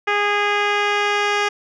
10% pulse tone with low-pass filter sweep, 411.1 Hz, G#4, 18 cents flat, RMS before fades -19 dBFS, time 0.07-1.49 s, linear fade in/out 10 ms, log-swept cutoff 2500 to 4400 Hz, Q 1.3, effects none

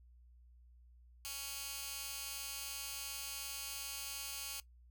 15% pulse tone with high-pass filter, 277.2 Hz, C#4, in tune, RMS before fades -44 dBFS, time 1.25-4.6 s, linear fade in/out 0 ms, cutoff 3900 Hz, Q 0.55, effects noise-tail reverb RT60 0.1 s tail -18 dB re dry + added 60 Hz sine -59 dBFS peak until 4.9 s

